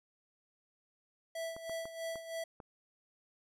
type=tone with tremolo; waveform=square; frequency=658 Hz; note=E5; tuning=3 cents flat; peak=-37 dBFS; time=1.35-2.44 s; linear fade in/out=5 ms; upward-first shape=sine; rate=3.1 Hz; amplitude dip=70%
type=clicks; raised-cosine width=1 ms; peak=-34 dBFS; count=5; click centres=1.565 / 1.696 / 1.855 / 2.157 / 2.602 s
effects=resampled to 32000 Hz